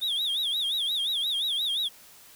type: tone with vibrato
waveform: triangle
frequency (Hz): 3520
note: A7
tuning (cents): 0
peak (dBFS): -24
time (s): 0.01-1.89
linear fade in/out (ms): 20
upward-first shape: sine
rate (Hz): 5.7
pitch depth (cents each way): 170
effects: white hiss -52 dBFS RMS until 2.35 s